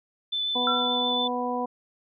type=tone with vibrato; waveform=sine; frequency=3510 Hz; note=A7; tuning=5 cents flat; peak=-25 dBFS; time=0.32-1.28 s; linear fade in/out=10 ms; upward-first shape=triangle; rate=7 Hz; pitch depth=14 cents each way
type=harmonic tone; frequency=246.7 Hz; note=B3; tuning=2 cents flat; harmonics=1 / 2 / 3 / 4; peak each=-31 / -31 / -31 / -31 dBFS; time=0.55-1.66 s; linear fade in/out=10 ms
type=tone with exponential decay; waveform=sine; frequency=1357 Hz; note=E6; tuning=50 cents sharp; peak=-21 dBFS; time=0.67-1.18 s; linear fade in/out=2 ms; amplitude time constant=110 ms
effects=none